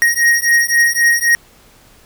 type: beating tone pair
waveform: square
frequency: 1874 / 1877.8 Hz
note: A#6 / A#6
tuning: +9 / +12 cents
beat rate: 3.8 Hz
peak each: -14 dBFS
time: 0.02-1.35 s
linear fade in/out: 0 ms
effects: pink hiss -47 dBFS RMS until 2.05 s